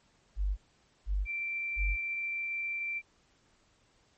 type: tone bursts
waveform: sine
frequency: 49 Hz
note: G1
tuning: in tune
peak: -27 dBFS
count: 3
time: 0.36-1.97 s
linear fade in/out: 50 ms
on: 210 ms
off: 490 ms
type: tone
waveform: sine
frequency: 2349 Hz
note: D7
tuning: in tune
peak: -32 dBFS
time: 1.25-3.02 s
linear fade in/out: 50 ms
effects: pink hiss -68 dBFS RMS until 4.17 s + MP3 32 kbps